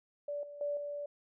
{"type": "tone with level steps", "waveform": "sine", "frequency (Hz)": 580, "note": "D5", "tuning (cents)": -22, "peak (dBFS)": [-35, -45, -32, -37], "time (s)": [0.28, 1.06], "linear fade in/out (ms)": 5, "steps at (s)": [0.43, 0.61, 0.77], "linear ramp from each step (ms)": 2, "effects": []}